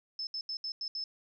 sine tone bursts at uneven times, 5240 Hz, E8, 11 cents flat, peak -34 dBFS, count 6, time 0.19-0.27 / 0.34-0.41 / 0.49-0.57 / 0.64-0.72 / 0.81-0.88 / 0.95-1.04 s, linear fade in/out 2 ms, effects none

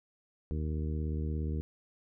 harmonic tone, 77.1 Hz, D#2, 15 cents flat, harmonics 1 / 2 / 3 / 4 / 5 / 6, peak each -32 / -38 / -42 / -44 / -46 / -48 dBFS, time 0.51-1.61 s, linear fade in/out 0 ms, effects none

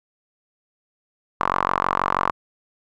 sawtooth tone with band-pass filter, 46.25 Hz, F#1, in tune, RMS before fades -22 dBFS, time 1.4-2.31 s, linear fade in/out 10 ms, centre 1100 Hz, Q 5, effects none

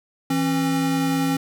square tone pair together, 164.1 / 269.9 Hz, E3 / C#4, -8 / -46 cents, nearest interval major sixth, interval 862 cents, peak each -26 / -21 dBFS, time 0.3-1.37 s, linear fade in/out 5 ms, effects none

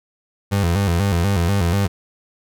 30% pulse tone with vibrato, 92.2 Hz, F#2, 6 cents flat, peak -13 dBFS, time 0.51-1.88 s, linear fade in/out 20 ms, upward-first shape square, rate 4.1 Hz, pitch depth 140 cents each way, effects none

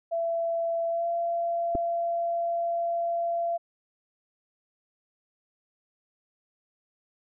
sine tone with pitch glide, 670 to 681.7 Hz, E5 to F5, +28 to -42 cents, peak -25 dBFS, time 0.11-3.58 s, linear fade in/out 20 ms, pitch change +30 cents, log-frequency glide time 0.89-1.07 s
clicks, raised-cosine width 2 ms, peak -18 dBFS, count 2, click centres 1.751 / 1.754 s
effects none

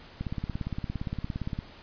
click train, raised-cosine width 5 ms, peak -19 dBFS, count 25, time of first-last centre 0.21-1.589 s, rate 17.4 Hz, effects pink hiss -50 dBFS RMS until 1.82 s + resampled to 11025 Hz

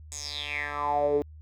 10% pulse tone with band-pass filter sweep, 146.2 Hz, D3, 7 cents flat, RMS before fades -29 dBFS, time 0.12-1.22 s, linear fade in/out 0 ms, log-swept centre 7600 to 360 Hz, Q 6.9, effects added 77 Hz sine -44 dBFS peak until 1.41 s

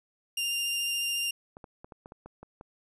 sawtooth tone with vibrato, 2794 Hz, F7, in tune, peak -25 dBFS, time 0.37-1.31 s, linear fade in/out 5 ms, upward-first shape sine, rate 14 Hz, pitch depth 10 cents each way
clicks, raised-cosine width 1 ms, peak -31 dBFS, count 9, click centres 1.569 / 1.642 / 1.845 / 1.922 / 2.059 / 2.121 / 2.26 / 2.43 / 2.611 s
effects resampled to 32000 Hz

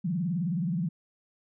sine tone with vibrato, 172.6 Hz, F3, 20 cents flat, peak -26 dBFS, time 0.04-0.89 s, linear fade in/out 10 ms, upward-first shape sine, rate 19 Hz, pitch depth 210 cents each way, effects none

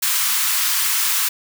white high-pass noise, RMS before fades -19 dBFS, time 0.02-1.29 s, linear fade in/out 10 ms, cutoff 950 Hz, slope 48 dB/octave, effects none

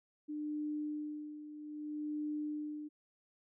sine tone with tremolo, 300 Hz, D4, 37 cents sharp, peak -35 dBFS, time 0.28-2.89 s, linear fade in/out 20 ms, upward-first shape sine, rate 0.62 Hz, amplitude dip 70%, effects none

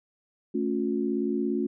sine chord, A augmented, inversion none, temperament equal with one note detuned, 220 / 277.2 / 358.2 Hz, A3 / C#4 / E#4, 0 / 0 / +44 cents, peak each -29 dBFS, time 0.54-1.67 s, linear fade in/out 10 ms, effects none

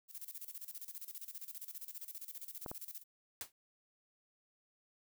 violet noise with tremolo, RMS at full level -46 dBFS, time 0.08-3.04 s, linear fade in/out 50 ms, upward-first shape square, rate 15 Hz, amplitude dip 80%
clicks, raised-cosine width 1 ms, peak -29 dBFS, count 2, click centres 2.662 / 2.715 s
white noise with exponential decay, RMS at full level -39 dBFS, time 3.41-3.52 s, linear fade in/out 1 ms, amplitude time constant 22 ms
effects none

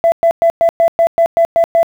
sine tone bursts, 670 Hz, E5, 28 cents sharp, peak -5 dBFS, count 10, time 0.04-1.83 s, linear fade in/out 0 ms, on 80 ms, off 110 ms, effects tanh soft clip ceiling -4 dBFS + 7-bit

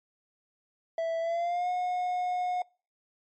triangle tone with pitch glide, 659.3 to 723.1 Hz, E5 to F#5, 0 to -40 cents, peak -25 dBFS, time 0.98-2.62 s, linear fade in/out 2 ms, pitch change +160 cents, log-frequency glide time 1.2-1.69 s, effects noise-tail reverb RT60 0.4 s tail -26 dB re dry + MP3 32 kbps

